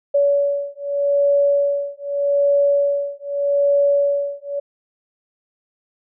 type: beating tone pair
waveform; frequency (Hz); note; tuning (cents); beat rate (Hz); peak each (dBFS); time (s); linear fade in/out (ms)
sine; 567 / 567.82; C#5 / C#5; +39 / +42; 0.82; -18; 0.14-4.6; 10
effects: none